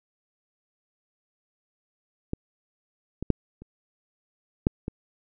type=clicks; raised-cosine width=3 ms; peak=-15 / -18 / -6 / -30 / -6 / -17 dBFS; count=6; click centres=2.334 / 3.226 / 3.303 / 3.62 / 4.669 / 4.881 s; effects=none